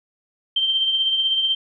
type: tone with tremolo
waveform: sine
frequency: 3136 Hz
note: G7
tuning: in tune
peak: -15 dBFS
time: 0.56-1.55 s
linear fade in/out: 5 ms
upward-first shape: triangle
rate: 16 Hz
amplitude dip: 50%
effects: none